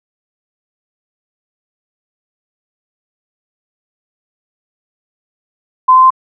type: tone with pitch steps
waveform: sine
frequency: 1027 / 1034.1 / 1041.3 Hz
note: C6 / C6 / C6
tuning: -33 / -21 / -9 cents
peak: -3 dBFS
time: 5.88-6.105 s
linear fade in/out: 10 ms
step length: 75 ms
effects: none